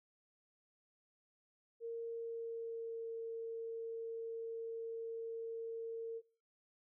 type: tone with pitch glide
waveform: sine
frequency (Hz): 461.8 to 456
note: A#4 to A#4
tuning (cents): -16 to -38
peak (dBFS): -40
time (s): 1.8-6.22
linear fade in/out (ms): 50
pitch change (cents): -22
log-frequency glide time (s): 2.04-3.13
effects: noise-tail reverb RT60 0.5 s tail -22 dB re dry